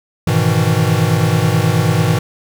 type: chord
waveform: square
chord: E major seventh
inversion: first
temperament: equal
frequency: 103.83 / 123.47 / 155.56 / 164.81 Hz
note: G#2 / B2 / D#3 / E3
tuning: 0 / 0 / 0 / 0 cents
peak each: -18 dBFS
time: 0.27-2.19 s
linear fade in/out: 5 ms
effects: none